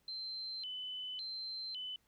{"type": "tone with vibrato", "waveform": "sine", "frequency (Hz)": 3520, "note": "A7", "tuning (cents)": 0, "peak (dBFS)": -40, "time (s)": [0.08, 1.96], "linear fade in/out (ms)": 2, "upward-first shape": "square", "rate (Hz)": 0.9, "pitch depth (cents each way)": 270, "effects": ["pink hiss -75 dBFS RMS until 2.07 s"]}